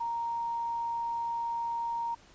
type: tone with quantisation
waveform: sine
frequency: 932.3 Hz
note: A#5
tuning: in tune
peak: -30 dBFS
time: 0-2.15 s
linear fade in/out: 10 ms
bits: 10
effects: pink hiss -58 dBFS RMS until 2.34 s + resampled to 16000 Hz